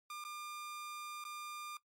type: tone with dropouts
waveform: sawtooth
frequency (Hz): 1200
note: D6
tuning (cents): +37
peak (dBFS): -40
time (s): 0.1-1.77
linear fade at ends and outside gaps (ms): 2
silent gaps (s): 0.24-0.249 / 1.24-1.25
effects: noise-tail reverb RT60 0.1 s tail -18 dB re dry + MP3 64 kbps